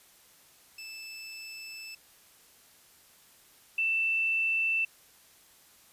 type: tone pair in turn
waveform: 25% pulse / sine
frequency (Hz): 2634 / 2665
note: E7 / E7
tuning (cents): -2 / +18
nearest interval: unison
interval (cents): 20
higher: second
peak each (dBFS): -37 / -25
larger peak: second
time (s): 0.78-1.95 / 3.78-4.85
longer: first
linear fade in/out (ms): 5
effects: white hiss -59 dBFS RMS until 5.92 s + resampled to 32000 Hz